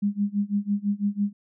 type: tone with tremolo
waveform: sine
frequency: 203.5 Hz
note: G#3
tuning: 35 cents flat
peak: -19 dBFS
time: 0.02-1.33 s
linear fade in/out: 10 ms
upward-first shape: sine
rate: 6 Hz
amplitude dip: 95%
effects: none